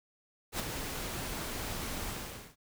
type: noise with ADSR envelope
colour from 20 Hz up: pink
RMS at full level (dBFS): -32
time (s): 0.52-2.56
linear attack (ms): 74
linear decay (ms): 12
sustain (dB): -6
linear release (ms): 470
effects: none